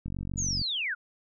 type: click train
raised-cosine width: 5 ms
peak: -23 dBFS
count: 27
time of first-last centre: 0.06-0.616 s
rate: 46.8 Hz
type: linear sweep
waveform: sine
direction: down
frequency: 6930 to 1344 Hz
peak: -28 dBFS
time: 0.37-0.95 s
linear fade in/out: 20 ms
effects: none